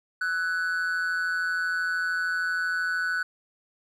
triangle tone with amplitude modulation, 1490 Hz, F#6, 12 cents sharp, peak -20 dBFS, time 0.21-3.23 s, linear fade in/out 5 ms, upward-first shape sine, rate 173 Hz, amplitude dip 65%, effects none

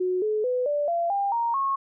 sine tone with pitch steps, 366.3 / 428.1 / 500.4 / 584.8 / 683.5 / 798.9 / 933.7 / 1091.3 Hz, F#4 / A4 / B4 / D5 / F5 / G5 / A#5 / C#6, -17 / -47 / +23 / -7 / -37 / +33 / +3 / -27 cents, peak -22 dBFS, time 0-1.76 s, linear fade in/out 10 ms, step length 220 ms, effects none

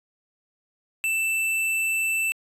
sine tone with hard clipping, 2657 Hz, E7, 13 cents sharp, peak -23 dBFS, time 1.04-2.32 s, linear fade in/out 0 ms, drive 16 dB, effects resampled to 32000 Hz

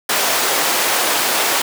pink high-pass noise, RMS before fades -17 dBFS, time 0.09-1.62 s, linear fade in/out 5 ms, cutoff 520 Hz, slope 12 dB/octave, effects none

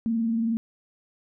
sine tone with frequency modulation, 227.7 Hz, A#3, 40 cents flat, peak -22 dBFS, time 0.06-0.57 s, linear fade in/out 0 ms, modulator 21.4 Hz, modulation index 0.3, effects none

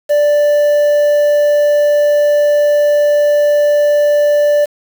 triangle tone with quantisation, 587.3 Hz, D5, in tune, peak -6 dBFS, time 0.09-4.66 s, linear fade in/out 20 ms, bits 5, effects none

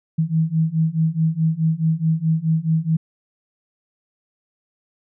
sine beating tone pair, 158.3 / 163 Hz, D#3 / E3, +30 / -19 cents, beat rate 4.7 Hz, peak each -20 / -19 dBFS, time 0.18-2.97 s, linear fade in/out 10 ms, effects none

